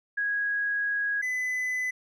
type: tone pair in turn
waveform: sine / triangle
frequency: 1654 / 2008 Hz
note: G#6 / B6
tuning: -8 / +28 cents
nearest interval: minor third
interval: 336 cents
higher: second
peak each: -25 dBFS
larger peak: neither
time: 0.17-1.22 / 1.22-1.91 s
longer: first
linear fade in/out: 10 ms
effects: none